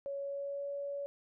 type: tone with pitch glide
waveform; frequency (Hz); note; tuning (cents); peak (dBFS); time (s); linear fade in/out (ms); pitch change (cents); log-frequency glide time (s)
sine; 558 to 565.1; C#5 to C#5; +11 to +33; -36; 0.06-1.06; 0; +22; 0.18-0.7
effects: none